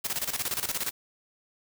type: noise with tremolo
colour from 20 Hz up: white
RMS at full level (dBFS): -29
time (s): 0.04-0.91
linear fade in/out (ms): 10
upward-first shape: square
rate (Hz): 17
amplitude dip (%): 75
effects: none